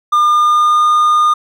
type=tone with pitch glide; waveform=triangle; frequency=1205 to 1218.3 Hz; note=D6 to D#6; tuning=+44 to -37 cents; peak=-6 dBFS; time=0.12-1.34 s; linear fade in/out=10 ms; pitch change=+19 cents; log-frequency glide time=0.24-0.85 s; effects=none